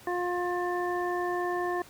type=harmonic tone; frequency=355 Hz; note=F4; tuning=28 cents sharp; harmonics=1 / 2 / 3 / 5; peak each=-30 / -33 / -35 / -37 dBFS; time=0.07-1.82 s; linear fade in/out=2 ms; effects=pink hiss -52 dBFS RMS until 1.89 s + high-pass 60 Hz 12 dB/octave